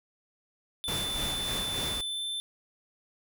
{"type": "tone with pitch glide", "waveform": "square", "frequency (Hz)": [3520, 3542], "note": ["A7", "A7"], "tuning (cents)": [0, 11], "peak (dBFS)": -32, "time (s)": [0.84, 2.4], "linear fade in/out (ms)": 0, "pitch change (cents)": 11, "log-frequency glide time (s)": [2.05, 2.25]}
{"type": "noise with tremolo", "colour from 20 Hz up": "pink", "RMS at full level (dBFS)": -34, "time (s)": [0.88, 2.01], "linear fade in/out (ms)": 0, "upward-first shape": "sine", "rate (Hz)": 3.4, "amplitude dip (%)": 40}
{"effects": []}